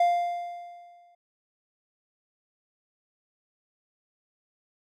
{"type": "tone with exponential decay", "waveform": "triangle", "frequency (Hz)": 698.5, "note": "F5", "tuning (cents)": 0, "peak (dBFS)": -15, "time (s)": [0, 1.15], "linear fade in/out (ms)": 5, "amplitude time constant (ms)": 250, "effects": ["MP3 64 kbps"]}